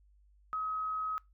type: tone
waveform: sine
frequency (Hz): 1272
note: D#6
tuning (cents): +38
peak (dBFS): -32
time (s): 0.53-1.18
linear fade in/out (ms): 0
effects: noise-tail reverb RT60 0.2 s tail -23 dB re dry + added 50 Hz sine -61 dBFS peak until 1.33 s